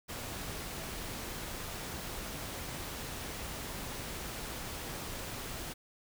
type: noise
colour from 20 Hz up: pink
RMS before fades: -41 dBFS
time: 0.08-5.74 s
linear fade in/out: 20 ms
effects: none